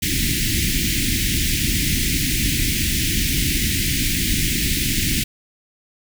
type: band-stop noise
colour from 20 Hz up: pink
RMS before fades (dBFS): -20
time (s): 0.02-5.24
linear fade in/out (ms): 10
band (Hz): 330 to 1900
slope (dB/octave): 48
effects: none